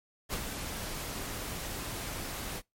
pink noise with ADSR envelope, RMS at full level -33 dBFS, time 0.29-2.62 s, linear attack 40 ms, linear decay 70 ms, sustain -5 dB, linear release 48 ms, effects noise-tail reverb RT60 0.2 s tail -26 dB re dry + MP3 64 kbps

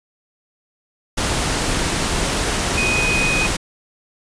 sine tone in noise, 2500 Hz, D#7, 8 cents sharp, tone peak -18 dBFS, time 2.77-3.47 s, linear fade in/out 10 ms, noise pink, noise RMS -20 dBFS, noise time 1.17-3.57 s, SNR -1 dB, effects resampled to 22050 Hz

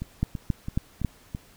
two click trains, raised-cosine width 5 ms, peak -11 / -19 dBFS, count 4 / 5, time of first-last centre 0.23-1.047 / 0.02-1.349 s, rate 3.67 / 3.01 Hz, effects pink hiss -55 dBFS RMS until 1.56 s

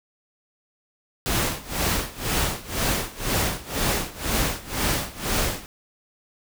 pink noise with tremolo, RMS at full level -22 dBFS, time 1.26-5.66 s, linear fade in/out 0 ms, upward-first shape sine, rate 2 Hz, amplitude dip 90%, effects none

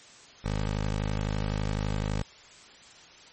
15% pulse tone, 51.91 Hz, G#1, in tune, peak -21 dBFS, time 0.44-2.23 s, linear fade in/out 10 ms, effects white hiss -51 dBFS RMS until 3.32 s + MP3 32 kbps

